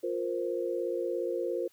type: chord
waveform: sine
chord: F suspended fourth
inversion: none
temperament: equal with one note detuned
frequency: 351.9 / 466.2 / 523.3 Hz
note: F4 / Bb4 / C5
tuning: +13 / 0 / 0 cents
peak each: -33 / -34 / -34 dBFS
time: 0.03-1.68 s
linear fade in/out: 10 ms
effects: white hiss -66 dBFS RMS until 1.72 s